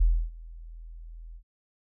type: tone with ADSR envelope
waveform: sine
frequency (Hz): 41.2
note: E1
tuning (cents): 0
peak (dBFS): -16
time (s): 0-1.43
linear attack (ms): 12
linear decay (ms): 290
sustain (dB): -24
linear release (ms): 75
effects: none